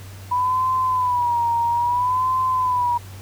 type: tone with vibrato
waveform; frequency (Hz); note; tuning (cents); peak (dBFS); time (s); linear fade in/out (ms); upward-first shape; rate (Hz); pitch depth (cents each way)
sine; 982; B5; -10; -17; 0.31-2.98; 10; sine; 0.6; 85
effects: added 96 Hz sine -36 dBFS peak until 3.21 s + pink hiss -44 dBFS RMS until 3.21 s